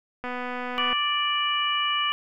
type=click train; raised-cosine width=0.5 ms; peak=-18 dBFS; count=172; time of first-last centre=0.24-0.93 s; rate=248 Hz
type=harmonic tone; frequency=587.3 Hz; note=D5; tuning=in tune; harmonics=2 / 3 / 4 / 5; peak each=-26 / -33 / -30 / -26 dBFS; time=0.78-2.12 s; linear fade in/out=0 ms
effects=none